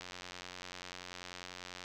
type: click train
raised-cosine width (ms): 0.2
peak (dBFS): -27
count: 166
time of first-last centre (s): 0.01-1.839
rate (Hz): 90.2
effects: none